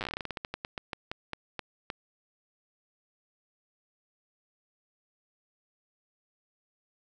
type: slowing click train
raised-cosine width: 0.3 ms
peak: -18 dBFS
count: 23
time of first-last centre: 0.01-1.902 s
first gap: 8 ms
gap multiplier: 1.19
effects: none